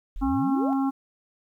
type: exponential sweep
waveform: sine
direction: up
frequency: 33.41 to 820 Hz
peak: -30 dBFS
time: 0.16-0.73 s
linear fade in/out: 0 ms
type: harmonic tone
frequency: 270.6 Hz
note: C#4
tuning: 42 cents flat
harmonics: 1 / 3 / 4 / 5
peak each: -22 / -31 / -35 / -39 dBFS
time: 0.21-0.91 s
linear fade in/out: 20 ms
effects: 10-bit